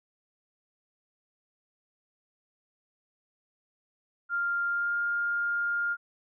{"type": "tone with pitch glide", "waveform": "sine", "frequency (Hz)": [1396.9, 1408.2], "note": ["F6", "F6"], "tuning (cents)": [0, 14], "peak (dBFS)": -26, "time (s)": [4.29, 5.97], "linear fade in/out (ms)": 50, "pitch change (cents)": 14, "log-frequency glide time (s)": [4.66, 4.97], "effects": []}